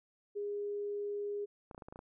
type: tone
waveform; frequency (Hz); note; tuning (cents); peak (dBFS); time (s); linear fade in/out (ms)
sine; 409.6; G#4; -24; -35; 0.35-1.46; 20
type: clicks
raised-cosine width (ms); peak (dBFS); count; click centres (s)
1; -34; 8; 1.712 / 1.747 / 1.779 / 1.822 / 1.885 / 1.925 / 1.959 / 1.991
effects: none